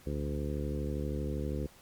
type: harmonic tone with a mistuned harmonic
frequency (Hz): 72.6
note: D2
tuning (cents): -19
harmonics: 1 / 2 / 3 / 4 / 5 / 6 / 7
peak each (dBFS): -35 / -38 / -40 / -41 / -42 / -43 / -43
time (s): 0.06-1.67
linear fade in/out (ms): 10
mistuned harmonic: 1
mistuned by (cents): -51
effects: pink hiss -58 dBFS RMS until 1.81 s + MP3 96 kbps